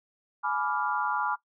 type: chord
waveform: sine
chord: G# diminished seventh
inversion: none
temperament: equal with one note detuned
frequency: 844.6 / 987.8 / 1174.7 / 1396.9 Hz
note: G#5 / B5 / D6 / F6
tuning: +29 / 0 / 0 / 0 cents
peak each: -32 dBFS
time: 0.43-1.36 s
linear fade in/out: 20 ms
effects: noise-tail reverb RT60 0.1 s tail -17 dB re dry